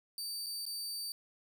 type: tone with dropouts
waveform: sawtooth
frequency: 4620 Hz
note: D8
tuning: 29 cents flat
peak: -35 dBFS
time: 0.18-1.12 s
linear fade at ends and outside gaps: 1 ms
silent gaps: 0.462-0.466 / 0.654-0.664 s
effects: none